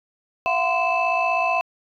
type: tone cluster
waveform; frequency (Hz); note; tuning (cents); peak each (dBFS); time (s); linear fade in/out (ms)
sine; 678 / 734 / 1028 / 2630; E5 / F#5 / C6 / E7; +49 / -14 / -31 / -5; -23; 0.46-1.61; 0
effects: tanh soft clip ceiling -12 dBFS